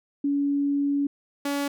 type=tone pair in turn; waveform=sine / sawtooth; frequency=283.4 / 283.4 Hz; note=C#4 / C#4; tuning=+38 / +38 cents; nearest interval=unison; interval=0 cents; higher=neither; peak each=-21 dBFS; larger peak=neither; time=0.24-1.07 / 1.45-1.68 s; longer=first; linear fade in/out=5 ms; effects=none